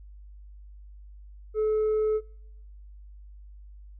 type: tone with tanh clipping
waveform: triangle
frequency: 431.3 Hz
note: A4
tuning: 35 cents flat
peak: -23 dBFS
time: 1.54-2.21 s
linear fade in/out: 50 ms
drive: 7 dB
effects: noise-tail reverb RT60 0.9 s tail -25 dB re dry + added 50 Hz sine -44 dBFS peak until 3.99 s